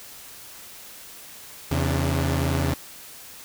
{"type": "tone cluster", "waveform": "sawtooth", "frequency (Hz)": [82.6, 134.9, 292.7], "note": ["E2", "C#3", "D4"], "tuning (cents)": [4, -47, -6], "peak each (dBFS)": [-20, -21, -28], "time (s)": [1.71, 2.74], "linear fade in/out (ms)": 5, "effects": ["white hiss -43 dBFS RMS until 3.44 s"]}